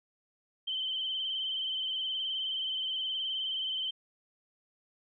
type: tone with vibrato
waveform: sine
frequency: 3091 Hz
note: G7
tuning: 25 cents flat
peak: -31 dBFS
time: 0.67-3.91 s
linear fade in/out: 10 ms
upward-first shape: sine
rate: 19 Hz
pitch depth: 42 cents each way
effects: none